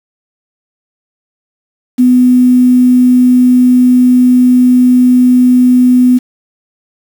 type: tone with quantisation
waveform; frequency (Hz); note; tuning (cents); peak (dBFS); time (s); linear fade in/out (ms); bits
sine; 250; B3; +21; -3; 1.98-6.19; 20; 5
effects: none